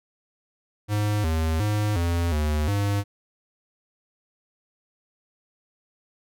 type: tone with pitch steps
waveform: square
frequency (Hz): 104.6 / 80.1 / 105.1 / 85.4 / 75.6 / 101.1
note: G#2 / E2 / G#2 / F2 / D#2 / G#2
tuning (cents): +13 / -49 / +21 / -38 / -49 / -46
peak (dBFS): -22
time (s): 0.88-3.04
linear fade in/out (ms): 50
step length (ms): 360
effects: none